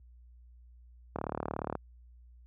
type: click train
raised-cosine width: 1 ms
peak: -19 dBFS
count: 23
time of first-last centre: 1.16-1.753 s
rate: 37.1 Hz
effects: added 60 Hz sine -50 dBFS peak until 2.46 s + high-pass 60 Hz 12 dB/octave